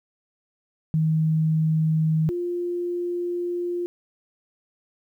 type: tone pair in turn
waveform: sine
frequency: 158.1 / 350.8 Hz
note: D#3 / F4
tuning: +28 / +8 cents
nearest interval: octave + major second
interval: 1380 cents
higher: second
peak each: -18 / -24 dBFS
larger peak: first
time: 0.94-2.29 / 2.29-3.86 s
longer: second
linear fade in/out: 0 ms
effects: 10-bit